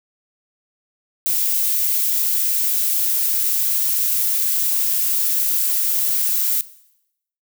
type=noise with high-pass filter sweep; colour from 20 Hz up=violet; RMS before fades=-19 dBFS; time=1.26-6.61 s; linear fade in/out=0 ms; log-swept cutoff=1800 to 1000 Hz; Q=0.95; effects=noise-tail reverb RT60 0.8 s tail -18 dB re dry